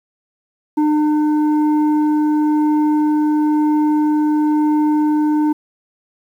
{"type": "tone pair together", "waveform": "sine", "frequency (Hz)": [302.4, 906.2], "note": ["D#4", "A#5"], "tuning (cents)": [-49, -49], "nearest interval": "octave + perfect fifth", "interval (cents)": 1900, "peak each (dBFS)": [-11, -21], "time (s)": [0.77, 5.53], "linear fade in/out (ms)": 10, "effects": ["tanh soft clip ceiling -9 dBFS", "8-bit"]}